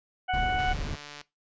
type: harmonic tone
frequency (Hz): 740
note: F#5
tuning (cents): 0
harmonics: 1 / 2 / 3 / 4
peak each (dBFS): -26 / -32 / -36 / -38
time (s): 0.28-0.74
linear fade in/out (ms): 20
type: noise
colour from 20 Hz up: brown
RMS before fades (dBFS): -32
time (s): 0.33-0.96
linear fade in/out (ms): 10
type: click train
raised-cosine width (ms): 0.2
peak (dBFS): -25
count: 92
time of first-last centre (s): 0.59-1.213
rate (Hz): 146
effects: noise-tail reverb RT60 0.2 s tail -19 dB re dry + resampled to 16000 Hz